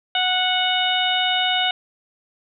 harmonic tone, 736 Hz, F#5, 9 cents flat, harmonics 1 / 2 / 3 / 4 / 5, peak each -23 / -26 / -27 / -22 / -24 dBFS, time 0.15-1.71 s, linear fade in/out 2 ms, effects none

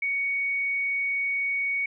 sine tone, 2234 Hz, C#7, 13 cents sharp, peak -24 dBFS, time 0.02-1.86 s, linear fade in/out 5 ms, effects none

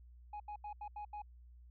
sine tone bursts at uneven times, 834 Hz, G#5, 7 cents sharp, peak -40 dBFS, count 6, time 0.33-0.4 / 0.48-0.56 / 0.64-0.73 / 0.81-0.88 / 0.96-1.05 / 1.13-1.22 s, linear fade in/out 5 ms, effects tanh soft clip ceiling -41 dBFS + added 60 Hz sine -55 dBFS peak until 1.7 s

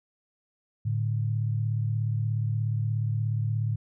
sine tone pair together, 110 / 146.83 Hz, A2 / D3, 0 / 0 cents, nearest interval perfect fourth, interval 500 cents, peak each -25 / -32 dBFS, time 0.85-3.76 s, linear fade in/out 10 ms, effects none

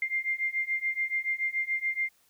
sine beating tone pair, 2100 / 2107 Hz, C7 / C7, +6 / +12 cents, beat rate 7 Hz, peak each -31 / -30 dBFS, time 0.02-2.09 s, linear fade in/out 2 ms, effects white hiss -66 dBFS RMS until 2.29 s

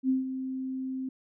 sine tone with ADSR envelope, 261.6 Hz, C4, in tune, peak -21 dBFS, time 0.03-1.09 s, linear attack 61 ms, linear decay 150 ms, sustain -10 dB, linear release 5 ms, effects none

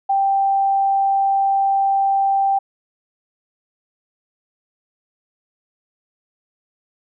sine tone, 785 Hz, G5, 2 cents sharp, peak -14 dBFS, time 0.09-2.59 s, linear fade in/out 10 ms, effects none

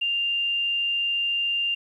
sine tone with frequency modulation, 2794 Hz, F7, in tune, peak -22 dBFS, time 0.01-1.75 s, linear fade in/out 10 ms, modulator 62.7 Hz, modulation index 0.24, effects 10-bit

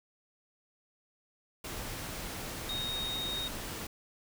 sine tone in noise, 3729 Hz, A#7, in tune, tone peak -34 dBFS, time 2.69-3.48 s, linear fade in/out 5 ms, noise pink, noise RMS -40 dBFS, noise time 1.64-3.87 s, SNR +3 dB, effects none

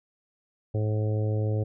harmonic tone, 107.1 Hz, A2, 46 cents flat, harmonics 1 / 2 / 3 / 4 / 5 / 6 / 7, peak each -24 / -40 / -37 / -35 / -36 / -47 / -47 dBFS, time 0.74-1.64 s, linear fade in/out 10 ms, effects none

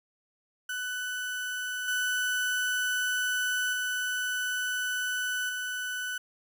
35% pulse tone with level steps, 1494 Hz, F#6, 16 cents sharp, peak -30 / -25 / -27 / -30 dBFS, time 0.69-6.18 s, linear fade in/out 5 ms, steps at 1.88 / 3.73 / 5.49 s, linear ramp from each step 2 ms, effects none

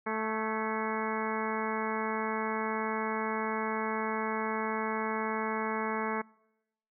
harmonic tone with a mistuned harmonic, 219.6 Hz, A3, 3 cents flat, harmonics 1 / 2 / 3 / 4 / 5 / 6 / 7 / 8 / 9 / 10, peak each -37 / -36 / -42 / -37 / -38 / -41 / -44 / -42 / -45 / -42 dBFS, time 0.06-6.22 s, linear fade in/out 10 ms, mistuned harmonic 8, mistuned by -56 cents, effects noise-tail reverb RT60 0.9 s tail -26 dB re dry

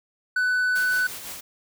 triangle tone, 1496 Hz, F#6, 19 cents sharp, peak -18 dBFS, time 0.36-1.07 s, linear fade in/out 5 ms
white noise with tremolo, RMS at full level -35 dBFS, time 0.75-1.41 s, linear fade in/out 10 ms, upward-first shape sine, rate 5.9 Hz, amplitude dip 40%
effects none

